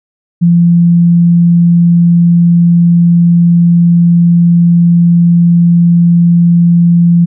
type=tone; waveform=sine; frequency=171.5 Hz; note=F3; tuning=31 cents flat; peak=-3 dBFS; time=0.41-7.26 s; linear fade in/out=20 ms; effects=none